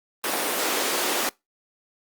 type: high-pass noise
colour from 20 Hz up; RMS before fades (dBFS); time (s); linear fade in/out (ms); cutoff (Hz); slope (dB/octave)
pink; -25; 0.24-1.29; 0; 300; 24
effects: noise-tail reverb RT60 0.2 s tail -24 dB re dry + Opus 32 kbps